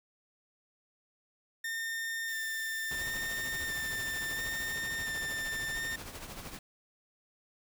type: tone with vibrato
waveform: 40% pulse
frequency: 1804 Hz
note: A6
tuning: 43 cents sharp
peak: -33 dBFS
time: 1.64-5.96 s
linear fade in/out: 5 ms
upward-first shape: square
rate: 0.73 Hz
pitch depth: 12 cents each way
type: noise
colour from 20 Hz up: blue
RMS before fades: -48 dBFS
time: 2.28-4.75 s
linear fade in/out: 0 ms
type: noise with tremolo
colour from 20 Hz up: pink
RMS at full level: -42 dBFS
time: 2.91-6.59 s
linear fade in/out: 2 ms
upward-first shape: triangle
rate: 13 Hz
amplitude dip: 60%
effects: none